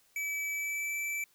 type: tone with pitch glide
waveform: square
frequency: 2298 to 2322 Hz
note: D7 to D7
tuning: -38 to -20 cents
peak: -33 dBFS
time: 0.16-1.24 s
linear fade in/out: 2 ms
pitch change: +18 cents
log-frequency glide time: 0.5-0.97 s
effects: white hiss -67 dBFS RMS until 1.34 s